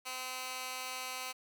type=tone with high-pass filter; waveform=15% pulse; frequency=256.8 Hz; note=C4; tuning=32 cents flat; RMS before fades=-41 dBFS; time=0.05-1.33 s; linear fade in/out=20 ms; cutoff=1400 Hz; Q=0.64; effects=none